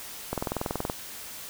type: click train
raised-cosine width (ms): 1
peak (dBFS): -14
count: 13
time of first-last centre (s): 0.33-0.899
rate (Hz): 21.1
effects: white hiss -41 dBFS RMS until 1.49 s